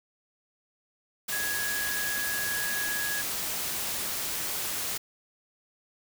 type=tone in noise; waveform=sine; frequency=1667 Hz; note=G#6; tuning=6 cents sharp; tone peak=-31 dBFS; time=1.32-3.22 s; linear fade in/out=10 ms; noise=white; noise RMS=-32 dBFS; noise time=1.28-4.98 s; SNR=-2 dB; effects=none